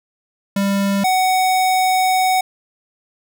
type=tone pair in turn; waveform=square; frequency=198.2 / 746.9 Hz; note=G3 / F#5; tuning=+19 / +16 cents; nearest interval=octave + major seventh; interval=2297 cents; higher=second; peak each=-16 / -14 dBFS; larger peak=second; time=0.56-1.04 / 1.04-2.41 s; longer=second; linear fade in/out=5 ms; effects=none